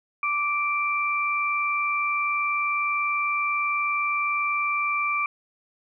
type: tone pair together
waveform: sine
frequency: 1170.4 / 2349 Hz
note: D6 / D7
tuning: -6 / 0 cents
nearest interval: octave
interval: 1206 cents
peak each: -25 dBFS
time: 0.23-5.26 s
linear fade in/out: 2 ms
effects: none